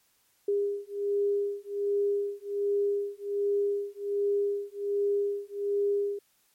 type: beating tone pair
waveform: sine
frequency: 404.1 / 405.4 Hz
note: G#4 / G#4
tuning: -47 / -42 cents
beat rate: 1.3 Hz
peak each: -29 dBFS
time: 0.48-6.19 s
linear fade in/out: 5 ms
effects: white hiss -68 dBFS RMS until 6.54 s + MP3 64 kbps